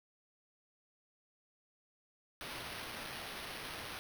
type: noise with sample-and-hold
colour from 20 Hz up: white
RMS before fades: -45 dBFS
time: 2.41-3.99 s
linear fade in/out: 0 ms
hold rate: 7350 Hz
effects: none